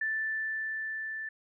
sine tone with level ramp, 1762 Hz, A6, 2 cents sharp, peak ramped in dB -28 to -35 dBFS, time 0.01-1.29 s, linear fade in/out 5 ms, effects none

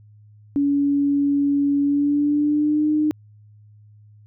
sine tone with pitch glide, 283.6 to 304 Hz, C#4 to D#4, +40 to -40 cents, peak -16 dBFS, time 0.56-3.11 s, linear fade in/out 0 ms, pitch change +120 cents, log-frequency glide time 1.82-2.91 s, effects added 105 Hz sine -46 dBFS peak until 4.26 s

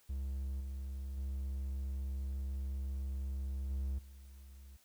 triangle tone with level steps, 67.2 Hz, C2, 47 cents sharp, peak -34 / -37 / -34 / -32 / -49 dBFS, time 0.09-4.77 s, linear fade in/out 10 ms, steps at 0.6 / 1.17 / 3.7 / 3.98 s, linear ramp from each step 10 ms, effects white hiss -68 dBFS RMS until 4.84 s

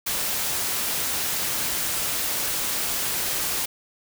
white noise, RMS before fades -26 dBFS, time 0.06-3.66 s, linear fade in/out 10 ms, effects none

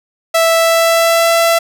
sawtooth tone with pitch glide, 659.3 to 669.3 Hz, E5 to E5, 0 to +26 cents, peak -5 dBFS, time 0.34-1.59 s, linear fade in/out 10 ms, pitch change +26 cents, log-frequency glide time 0.56-1.31 s, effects none

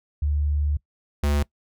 sine / square tone pair in turn, 73.42 / 72.53 Hz, D2 / D2, 0 / -21 cents, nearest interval unison, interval 21 cents, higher first, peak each -20 dBFS, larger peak neither, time 0.22-0.77 / 1.23-1.43 s, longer first, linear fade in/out 5 ms, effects noise-tail reverb RT60 0.1 s tail -22 dB re dry

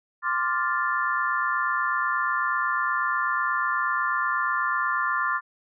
sine chord, D minor seventh, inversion third, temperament equal, 1046.5 / 1174.7 / 1396.9 / 1760 Hz, C6 / D6 / F6 / A6, 0 / 0 / 0 / 0 cents, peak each -28 dBFS, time 0.22-5.41 s, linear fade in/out 50 ms, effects none

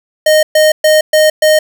square tone bursts, 618 Hz, D#5, 12 cents flat, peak -6 dBFS, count 5, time 0.26-1.59 s, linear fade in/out 5 ms, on 170 ms, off 120 ms, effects 7-bit

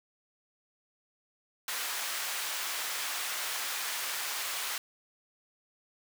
pink high-pass noise, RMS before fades -35 dBFS, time 1.68-4.78 s, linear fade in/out 2 ms, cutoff 1200 Hz, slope 12 dB/octave, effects none

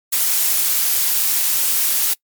blue noise, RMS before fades -17 dBFS, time 0.12-2.14 s, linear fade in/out 10 ms, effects noise-tail reverb RT60 0.1 s tail -25 dB re dry + MP3 96 kbps

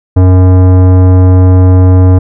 sine tone with tanh clipping, 92.2 Hz, F#2, 6 cents flat, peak -3 dBFS, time 0.16-2.19 s, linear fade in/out 10 ms, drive 17 dB, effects none

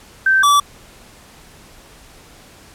sine / square tone pair in turn, 1554 / 1154.5 Hz, G6 / D6, -16 / -30 cents, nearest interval perfect fourth, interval 514 cents, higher first, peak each -10 dBFS, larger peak neither, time 0.26-0.43 / 0.43-0.6 s, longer neither, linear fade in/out 5 ms, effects pink hiss -44 dBFS RMS until 2.74 s + low-pass 12000 Hz 12 dB/octave

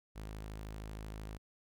sawtooth tone, 53 Hz, G#1, 36 cents sharp, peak -39 dBFS, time 0.15-1.38 s, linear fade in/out 20 ms, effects none

